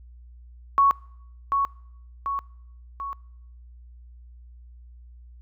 sine tone with echo, 1111 Hz, C#6, 4 cents sharp, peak -14 dBFS, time 0.78-0.91 s, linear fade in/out 0 ms, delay 740 ms, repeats 3, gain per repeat -5 dB, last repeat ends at 3.13 s, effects noise-tail reverb RT60 0.8 s tail -25 dB re dry + added 60 Hz sine -44 dBFS peak until 5.41 s

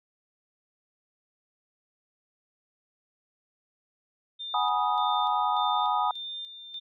sine tone with tremolo, 3601 Hz, A7, 39 cents sharp, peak -34 dBFS, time 4.39-6.8 s, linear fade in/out 20 ms, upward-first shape square, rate 1.7 Hz, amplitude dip 60%
sine chord, G# minor seventh, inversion third, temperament equal with one note detuned, 740 / 830.6 / 974.2 / 1244.5 Hz, F#5 / G#5 / B5 / D#6, 0 / 0 / -24 / 0 cents, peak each -31 / -28 / -29 / -28 dBFS, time 4.54-6.11 s, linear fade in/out 2 ms
effects none

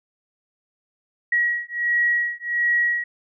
sine beating tone pair, 1909 / 1910.4 Hz, A#6 / A#6, +41 / +42 cents, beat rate 1.4 Hz, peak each -22 dBFS, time 1.32-3.04 s, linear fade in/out 5 ms, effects none

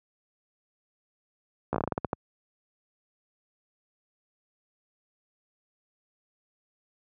slowing click train, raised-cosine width 1 ms, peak -13 dBFS, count 11, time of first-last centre 1.73-2.131 s, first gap 14 ms, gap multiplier 1.22, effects high-pass 80 Hz 12 dB/octave

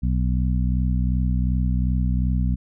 harmonic tone, 62.7 Hz, B1, 27 cents sharp, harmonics 1 / 2 / 3 / 4, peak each -20 / -25 / -26 / -32 dBFS, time 0.02-2.56 s, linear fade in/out 20 ms, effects none

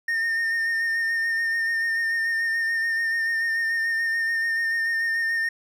triangle tone with vibrato, 1824 Hz, A#6, 38 cents flat, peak -20 dBFS, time 0.08-5.49 s, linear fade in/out 5 ms, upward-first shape sine, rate 6.9 Hz, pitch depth 25 cents each way, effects none

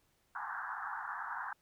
white band-pass noise, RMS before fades -41 dBFS, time 0.35-1.53 s, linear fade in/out 2 ms, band 770 to 1700 Hz, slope 96 dB/octave, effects pink hiss -74 dBFS RMS until 1.61 s

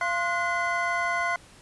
triangle tone cluster, 690 / 1052 / 1457 / 2044 Hz, F5 / C6 / F#6 / C7, -21 / +9 / -27 / -41 cents, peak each -28 dBFS, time 0.01-1.36 s, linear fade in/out 2 ms, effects pink hiss -52 dBFS RMS until 1.61 s + resampled to 24000 Hz

